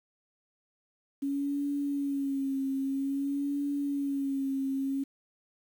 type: tone with vibrato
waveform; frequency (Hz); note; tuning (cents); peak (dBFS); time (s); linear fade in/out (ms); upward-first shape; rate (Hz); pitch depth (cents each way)
sine; 277.2; C#4; 0; -28; 1.22-5.04; 10; sine; 0.51; 47
effects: 9-bit